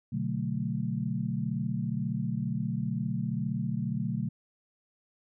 sine chord, B minor seventh, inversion none, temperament equal with one note detuned, 123.47 / 145.57 / 185 / 220 Hz, B2 / D3 / F#3 / A3, 0 / -15 / 0 / 0 cents, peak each -34 dBFS, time 0.12-4.29 s, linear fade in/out 10 ms, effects none

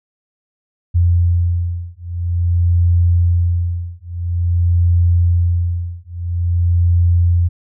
sine beating tone pair, 86.5 / 86.99 Hz, F2 / F2, -16 / -6 cents, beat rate 0.49 Hz, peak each -15 / -15 dBFS, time 0.94-7.49 s, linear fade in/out 20 ms, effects none

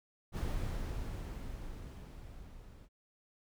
brown noise with level ramp, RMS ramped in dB -34 to -54 dBFS, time 0.32-2.89 s, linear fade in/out 50 ms, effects none

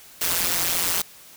white noise with amplitude modulation, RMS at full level -19 dBFS, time 0.21-1.02 s, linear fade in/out 5 ms, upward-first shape sine, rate 174 Hz, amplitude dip 100%, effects white hiss -47 dBFS RMS until 1.36 s

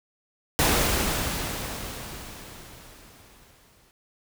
pink noise with exponential decay, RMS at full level -20 dBFS, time 0.59-3.91 s, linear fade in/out 0 ms, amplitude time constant 720 ms, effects none

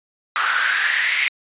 pink noise with high-pass filter sweep, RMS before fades -19 dBFS, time 0.36-1.28 s, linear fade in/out 0 ms, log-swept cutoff 1300 to 2200 Hz, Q 6.3, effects resampled to 8000 Hz

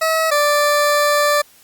20% pulse tone pair in turn, 643 / 587.1 Hz, E5 / D5, -43 / -1 cents, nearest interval major second, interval 158 cents, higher first, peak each -10 / -8 dBFS, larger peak second, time 0.01-0.31 / 0.31-1.42 s, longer second, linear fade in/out 10 ms, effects white hiss -49 dBFS RMS until 1.63 s + Opus 48 kbps

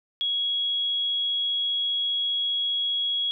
sine tone, 3325 Hz, G#7, 1 cent sharp, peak -23 dBFS, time 0.21-3.31 s, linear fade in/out 0 ms, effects none

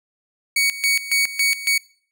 sawtooth tone with tremolo, 2240 Hz, C#7, 18 cents sharp, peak -12 dBFS, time 0.56-1.78 s, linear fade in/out 5 ms, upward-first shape square, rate 3.6 Hz, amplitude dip 80%, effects noise-tail reverb RT60 0.5 s tail -23 dB re dry

